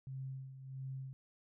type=tone with tremolo; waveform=sine; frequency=133 Hz; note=C3; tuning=29 cents sharp; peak=-40 dBFS; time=0.07-1.13 s; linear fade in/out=0 ms; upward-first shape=sine; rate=1.5 Hz; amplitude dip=65%; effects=none